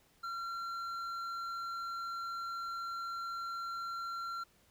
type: tone with hard clipping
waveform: triangle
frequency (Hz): 1368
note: F6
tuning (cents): -36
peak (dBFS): -39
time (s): 0.23-4.44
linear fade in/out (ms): 10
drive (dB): 10
effects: pink hiss -68 dBFS RMS until 4.7 s